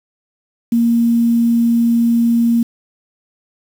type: tone with quantisation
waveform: sine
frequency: 233.4 Hz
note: A#3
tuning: 2 cents sharp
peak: -10 dBFS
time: 0.72-2.63 s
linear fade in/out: 5 ms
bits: 6
effects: none